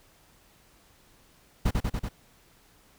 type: noise with echo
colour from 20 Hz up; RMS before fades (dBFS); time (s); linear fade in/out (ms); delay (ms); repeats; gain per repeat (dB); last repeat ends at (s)
brown; -23; 1.65-1.71; 10; 95; 4; -2; 2.09
effects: pink hiss -60 dBFS RMS until 2.98 s